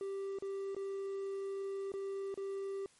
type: tone with dropouts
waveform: triangle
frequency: 392 Hz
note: G4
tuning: in tune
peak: -35 dBFS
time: 0.01-2.86 s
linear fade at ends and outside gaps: 1 ms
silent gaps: 0.387-0.423 / 0.748-0.765 / 1.919-1.938 / 2.342-2.375 s
effects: white hiss -66 dBFS RMS until 2.99 s + MP3 48 kbps